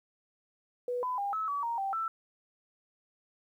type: tone with pitch steps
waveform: sine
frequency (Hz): 491.2 / 1004 / 804 / 1297 / 1141 / 933 / 781 / 1329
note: B4 / B5 / G5 / E6 / C#6 / A#5 / G5 / E6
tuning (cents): -9 / +28 / +44 / -28 / +50 / +1 / -7 / +14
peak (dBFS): -30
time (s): 0.88-2.08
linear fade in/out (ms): 2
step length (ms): 150
effects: 11-bit